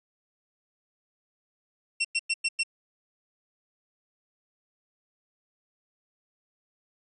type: tone bursts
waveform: sawtooth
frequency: 2715 Hz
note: F7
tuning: 50 cents flat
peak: -20 dBFS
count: 5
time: 2-2.635 s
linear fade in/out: 10 ms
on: 47 ms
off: 100 ms
effects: resampled to 22050 Hz